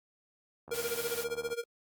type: click train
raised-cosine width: 1 ms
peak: -34 dBFS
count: 64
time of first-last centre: 0.68-1.529 s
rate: 74.2 Hz
type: tone with tremolo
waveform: square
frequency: 470.3 Hz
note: A#4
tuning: 15 cents sharp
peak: -31 dBFS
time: 0.71-1.64 s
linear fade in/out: 5 ms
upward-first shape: sine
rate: 15 Hz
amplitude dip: 90%
type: noise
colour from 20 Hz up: white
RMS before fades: -39 dBFS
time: 0.73-1.25 s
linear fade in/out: 20 ms
effects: high-pass 80 Hz 12 dB/octave + Opus 48 kbps